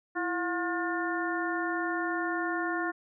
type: harmonic tone with a mistuned harmonic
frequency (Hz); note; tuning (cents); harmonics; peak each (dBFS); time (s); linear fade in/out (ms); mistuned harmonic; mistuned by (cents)
357.1; F4; +39; 1 / 2 / 3 / 4 / 5; -32 / -36 / -37 / -35 / -36; 0.15-2.92; 20; 1; -110
effects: none